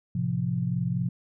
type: chord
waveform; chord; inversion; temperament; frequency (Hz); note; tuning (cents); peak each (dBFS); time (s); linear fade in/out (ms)
sine; F major; first; equal; 110 / 130.81 / 174.61; A2 / C3 / F3; 0 / 0 / 0; -32 / -28 / -28; 0.15-1.09; 5
effects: none